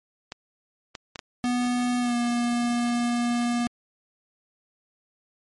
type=clicks; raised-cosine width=0.2 ms; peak=-17 dBFS; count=4; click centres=0.321 / 0.952 / 1.158 / 1.192 s
type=tone with pitch glide; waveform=square; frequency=245.6 to 239.2 Hz; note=B3 to A#3; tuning=-9 to +45 cents; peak=-23 dBFS; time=1.44-3.67 s; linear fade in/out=0 ms; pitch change=-46 cents; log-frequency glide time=2-2.15 s
effects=MP3 48 kbps